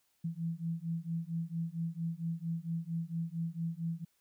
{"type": "beating tone pair", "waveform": "sine", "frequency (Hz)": [163.9, 168.3], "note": ["E3", "E3"], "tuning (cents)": [-10, 36], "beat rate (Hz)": 4.4, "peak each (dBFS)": [-37, -37], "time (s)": [0.24, 4.05], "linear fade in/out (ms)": 10, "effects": ["white hiss -75 dBFS RMS until 4.2 s"]}